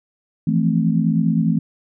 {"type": "chord", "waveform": "sine", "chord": "F major seventh", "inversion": "third", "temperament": "equal", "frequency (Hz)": [164.81, 174.61, 220, 261.6], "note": ["E3", "F3", "A3", "C4"], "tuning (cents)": [0, 0, 0, 0], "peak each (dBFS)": [-18, -24, -19, -23], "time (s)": [0.47, 1.59], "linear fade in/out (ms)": 5, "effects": []}